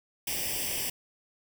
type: noise with comb filter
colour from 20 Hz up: white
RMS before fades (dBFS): -32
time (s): 0.27-0.9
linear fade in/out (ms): 5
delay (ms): 0.37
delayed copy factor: +0.9
effects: none